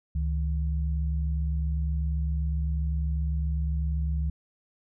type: tone pair together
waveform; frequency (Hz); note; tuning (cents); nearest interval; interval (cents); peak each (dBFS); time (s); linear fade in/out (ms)
sine; 70.5 / 158.27; C#2 / D#3; +30 / +30; octave + major second; 1400; -25 / -33; 0.15-4.3; 5
effects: none